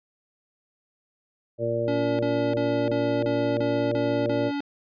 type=harmonic tone; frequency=116.6 Hz; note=A#2; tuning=1 cent sharp; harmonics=1 / 2 / 3 / 4 / 5; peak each=-31 / -36 / -31 / -30 / -26 dBFS; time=1.58-4.52 s; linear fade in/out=50 ms
type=tone bursts; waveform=square; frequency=284.8 Hz; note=C#4; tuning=47 cents sharp; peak=-27 dBFS; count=8; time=1.88-4.605 s; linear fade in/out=0 ms; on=310 ms; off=35 ms
effects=resampled to 11025 Hz